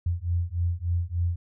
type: beating tone pair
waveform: sine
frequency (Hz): 85 / 88.4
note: F2 / F2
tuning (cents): -46 / +22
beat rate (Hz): 3.4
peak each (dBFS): -27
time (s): 0.06-1.36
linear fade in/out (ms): 5
effects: none